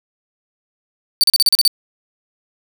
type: tone bursts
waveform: 40% pulse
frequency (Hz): 4569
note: D8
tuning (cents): -48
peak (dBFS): -8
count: 8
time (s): 1.21-1.677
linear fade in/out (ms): 0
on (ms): 26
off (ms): 37
effects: none